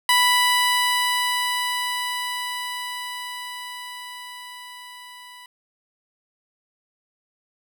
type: tone with level ramp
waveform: 15% pulse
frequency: 987.8 Hz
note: B5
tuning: in tune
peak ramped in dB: -8 to -35 dBFS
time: 0.09-5.46 s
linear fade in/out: 2 ms
effects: none